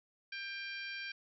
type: harmonic tone with a mistuned harmonic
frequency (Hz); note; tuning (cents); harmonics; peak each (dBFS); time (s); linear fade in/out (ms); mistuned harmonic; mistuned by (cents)
794; G5; +22; 2 / 3 / 4 / 5 / 6 / 7; -44 / -44 / -50 / -54 / -50 / -55; 0.32-1.12; 5; 6; -51
effects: none